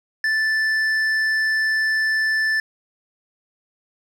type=tone with hard clipping; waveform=sine; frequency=1758 Hz; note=A6; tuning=2 cents flat; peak=-19 dBFS; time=0.24-2.6 s; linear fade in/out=2 ms; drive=6 dB; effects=none